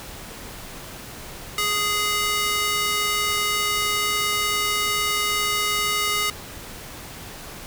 square tone with high-pass filter, 415.3 Hz, G#4, in tune, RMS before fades -23 dBFS, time 1.58-6.3 s, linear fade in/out 2 ms, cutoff 1600 Hz, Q 0.83, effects pink hiss -38 dBFS RMS until 7.66 s

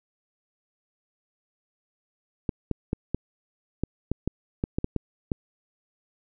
clicks, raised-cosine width 3 ms, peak -12 dBFS, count 12, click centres 2.492 / 2.713 / 2.931 / 3.146 / 3.836 / 4.116 / 4.276 / 4.639 / 4.785 / 4.844 / 4.963 / 5.318 s, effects none

